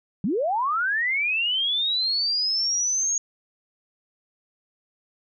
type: linear sweep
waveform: sine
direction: up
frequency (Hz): 162.3 to 6645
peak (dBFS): -21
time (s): 0.24-3.18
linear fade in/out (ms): 2
effects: none